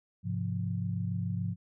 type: chord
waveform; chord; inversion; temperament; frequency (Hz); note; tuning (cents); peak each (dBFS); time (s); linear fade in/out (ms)
sine; F minor; first; equal; 103.83 / 130.81 / 174.61; Ab2 / C3 / F3; 0 / 0 / 0; -33 / -37 / -34; 0.23-1.56; 50
effects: none